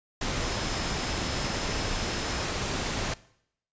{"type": "tone in noise", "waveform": "sine", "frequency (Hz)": 5170, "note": "E8", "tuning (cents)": -34, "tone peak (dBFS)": -41, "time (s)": [0.42, 2.44], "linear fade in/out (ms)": 5, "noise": "pink", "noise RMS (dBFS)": -30, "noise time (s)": [0.21, 3.14], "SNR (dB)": -14, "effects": ["noise-tail reverb RT60 0.7 s tail -20 dB re dry", "resampled to 16000 Hz"]}